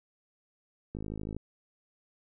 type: click train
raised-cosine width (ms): 3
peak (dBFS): -25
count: 23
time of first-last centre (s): 0.95-1.366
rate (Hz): 52.9
effects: none